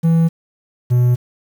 triangle tone pair in turn, 164.81 / 123.01 Hz, E3 / B2, 0 / -6 cents, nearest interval perfect fourth, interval 506 cents, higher first, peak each -8 dBFS, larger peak neither, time 0.03-0.29 / 0.9-1.16 s, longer neither, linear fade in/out 20 ms, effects 7-bit

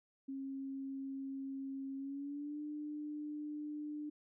sine tone with pitch glide, 270.7 to 298.6 Hz, C#4 to D4, -41 to +29 cents, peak -40 dBFS, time 0.28-4.1 s, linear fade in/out 10 ms, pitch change +170 cents, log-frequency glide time 1.96-2.6 s, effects none

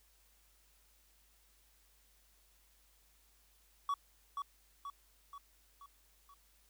triangle tone with echo, 1130 Hz, C#6, 33 cents sharp, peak -30 dBFS, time 3.89-3.94 s, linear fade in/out 2 ms, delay 480 ms, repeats 5, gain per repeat -5 dB, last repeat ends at 6.34 s, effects added 50 Hz sine -70 dBFS peak until 6.69 s + white hiss -70 dBFS RMS until 6.69 s

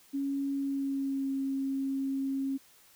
sine tone with pitch glide, 277.2 to 270.9 Hz, C#4 to C#4, 0 to -40 cents, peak -29 dBFS, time 0.13-2.58 s, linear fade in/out 20 ms, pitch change -40 cents, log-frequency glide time 0.54-1.32 s, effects white hiss -60 dBFS RMS until 2.95 s

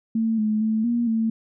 sine tone with pitch steps, 224.3 / 214.7 / 219.4 / 237 / 224.1 Hz, A3 / A3 / A3 / A#3 / A3, +34 / -42 / -5 / +29 / +32 cents, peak -19 dBFS, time 0.15-1.3 s, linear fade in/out 5 ms, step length 230 ms, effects none

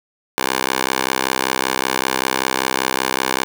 10% pulse tone with high-pass filter, 65.2 Hz, C2, 5 cents flat, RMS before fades -20 dBFS, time 0.38-3.44 s, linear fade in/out 0 ms, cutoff 620 Hz, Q 0.7, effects none

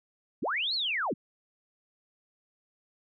sine linear two-way sweep, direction up then down, 116.54 to 4439 to 116.54 Hz, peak -27 dBFS, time 0.42-1.14 s, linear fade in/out 10 ms, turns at 0.74 s, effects MP3 48 kbps

